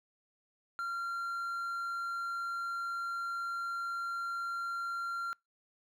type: tone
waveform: triangle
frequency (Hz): 1379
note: F6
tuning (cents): -22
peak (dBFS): -32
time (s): 0.79-5.33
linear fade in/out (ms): 0
effects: noise-tail reverb RT60 0.2 s tail -26 dB re dry